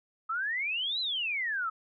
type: exponential two-way sweep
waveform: sine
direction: up then down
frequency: 1269 to 4100 to 1269 Hz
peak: -29 dBFS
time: 0.29-1.7 s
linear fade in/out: 10 ms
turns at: 1 s
effects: none